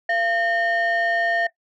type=tone pair together; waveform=sine; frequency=685 / 1827.3 Hz; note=F5 / A#6; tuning=-34 / -35 cents; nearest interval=octave + perfect fourth; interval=1699 cents; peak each=-20 / -19 dBFS; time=0.09-1.47 s; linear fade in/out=5 ms; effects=noise-tail reverb RT60 0.1 s tail -17 dB re dry + tanh soft clip ceiling -15 dBFS